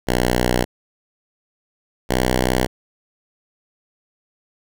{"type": "tone pair in turn", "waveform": "5% pulse", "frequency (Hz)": [61.3, 63.02], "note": ["B1", "B1"], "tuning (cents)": [-12, 36], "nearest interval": "unison", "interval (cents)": 48, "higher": "second", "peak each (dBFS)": -5, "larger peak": "neither", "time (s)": [[0.07, 0.65], [2.09, 2.67]], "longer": "neither", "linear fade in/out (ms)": 20, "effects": []}